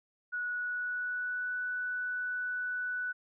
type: tone with pitch glide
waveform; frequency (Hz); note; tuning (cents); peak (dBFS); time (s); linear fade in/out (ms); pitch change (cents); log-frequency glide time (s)
sine; 1465 to 1486.3; F#6 to F#6; -18 to +7; -32; 0.32-3.13; 20; +25; 0.49-1.56
effects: none